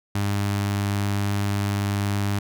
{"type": "tone with notch filter", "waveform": "sawtooth", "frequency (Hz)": 100.9, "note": "G#2", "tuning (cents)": -49, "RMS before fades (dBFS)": -24, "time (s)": [0.15, 2.39], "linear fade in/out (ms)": 5, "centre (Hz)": 490, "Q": 2, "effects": []}